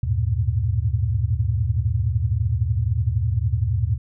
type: tone cluster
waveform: sine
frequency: 75.2 / 94.9 / 108 / 118.8 Hz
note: D2 / F#2 / A2 / A#2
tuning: +42 / +44 / -32 / +33 cents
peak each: -24 dBFS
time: 0.03-3.98 s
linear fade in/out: 5 ms
effects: none